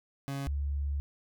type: tone pair in turn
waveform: 30% pulse / sine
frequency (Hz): 138.59 / 71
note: C#3 / C#2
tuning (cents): 0 / +42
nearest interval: octave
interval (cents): 1158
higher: first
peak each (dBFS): -31 / -29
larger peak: second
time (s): 0.28-0.47 / 0.47-1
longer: second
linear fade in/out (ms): 0
effects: none